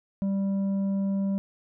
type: tone with tanh clipping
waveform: sine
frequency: 196 Hz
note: G3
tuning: in tune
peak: -25 dBFS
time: 0.22-1.38 s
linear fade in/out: 0 ms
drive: 6 dB
effects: none